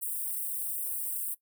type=high-pass noise; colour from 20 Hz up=white; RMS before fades=-34 dBFS; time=0.01-1.35 s; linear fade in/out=20 ms; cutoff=8300 Hz; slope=96 dB/octave; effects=noise-tail reverb RT60 0.1 s tail -18 dB re dry